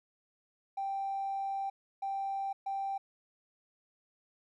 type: tone bursts at uneven times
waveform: triangle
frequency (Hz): 784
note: G5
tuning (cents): 0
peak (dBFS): -29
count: 3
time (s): 0.77-1.7 / 2.02-2.53 / 2.66-2.98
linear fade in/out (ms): 10
effects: tanh soft clip ceiling -30 dBFS